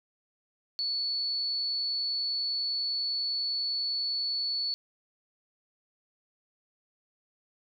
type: tone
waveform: sine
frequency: 4435 Hz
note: C#8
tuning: in tune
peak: -28 dBFS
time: 0.79-4.74 s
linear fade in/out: 0 ms
effects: none